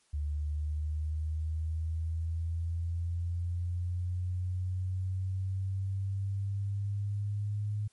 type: linear sweep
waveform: sine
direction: up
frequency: 73.42 to 104.8 Hz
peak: -30 dBFS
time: 0.13-7.88 s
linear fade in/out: 10 ms
effects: white hiss -69 dBFS RMS until 7.92 s + MP3 48 kbps